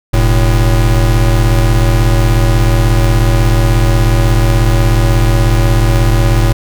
square tone pair together, 42.89 / 112.2 Hz, F1 / A2, -31 / +34 cents, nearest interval octave + perfect fourth, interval 1665 cents, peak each -10 / -11 dBFS, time 0.13-6.53 s, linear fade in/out 10 ms, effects none

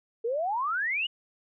sine exponential sweep, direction up, 440 to 2990 Hz, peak -26 dBFS, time 0.24-1.07 s, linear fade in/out 10 ms, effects none

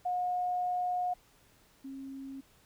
sine tone pair in turn, 721 / 270.1 Hz, F#5 / C#4, -45 / -45 cents, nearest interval octave + perfect fourth, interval 1700 cents, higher first, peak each -29 / -40 dBFS, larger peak first, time 0.05-1.14 / 1.84-2.41 s, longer first, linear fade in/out 10 ms, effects pink hiss -64 dBFS RMS until 2.65 s

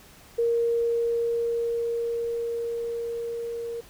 sine tone with level ramp, 467 Hz, A#4, 3 cents sharp, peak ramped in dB -20 to -30 dBFS, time 0.38-3.81 s, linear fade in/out 10 ms, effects pink hiss -51 dBFS RMS until 3.89 s

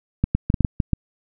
clicks, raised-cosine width 5 ms, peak -5 dBFS, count 8, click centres 0.24 / 0.35 / 0.501 / 0.542 / 0.607 / 0.648 / 0.802 / 0.933 s, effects none

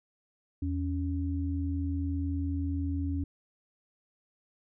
sine tone pair together, 82.9 / 278.8 Hz, E2 / C#4, +10 / +10 cents, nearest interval octave + major sixth, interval 2100 cents, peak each -30 / -33 dBFS, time 0.62-3.24 s, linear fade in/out 5 ms, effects none

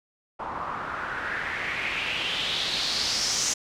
white noise with low-pass filter sweep, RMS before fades -29 dBFS, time 0.39-3.54 s, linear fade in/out 10 ms, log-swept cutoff 970 to 6400 Hz, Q 3.7, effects none

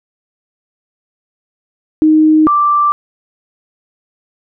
sine tone pair in turn, 311.1 / 1174.6 Hz, D#4 / D6, 0 / 0 cents, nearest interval octave + major seventh, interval 2300 cents, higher second, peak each -5 / -8 dBFS, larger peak first, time 2.02-2.47 / 2.47-2.92 s, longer neither, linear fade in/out 0 ms, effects none

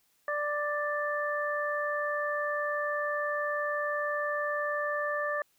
harmonic tone, 589 Hz, D5, 5 cents sharp, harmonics 1 / 2 / 3, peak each -32 / -34 / -33 dBFS, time 0.28-5.42 s, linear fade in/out 2 ms, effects white hiss -70 dBFS RMS until 5.58 s

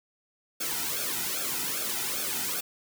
white noise with flanger, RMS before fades -31 dBFS, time 0.6-2.61 s, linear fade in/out 10 ms, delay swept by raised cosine 1 to 1.83 ms, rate 2.5 Hz, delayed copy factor -0.8, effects none

